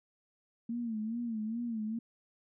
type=tone with vibrato; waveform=sine; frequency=226.6 Hz; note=A#3; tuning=49 cents flat; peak=-33 dBFS; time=0.69-1.99 s; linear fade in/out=5 ms; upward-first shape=sine; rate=2.4 Hz; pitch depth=100 cents each way; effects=none